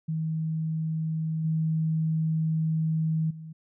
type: tone with level steps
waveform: sine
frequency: 159.3 Hz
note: D#3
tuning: 41 cents sharp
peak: -26 / -23 / -38 dBFS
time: 0.08-3.53 s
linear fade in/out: 10 ms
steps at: 1.44 / 3.3 s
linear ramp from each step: 10 ms
effects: none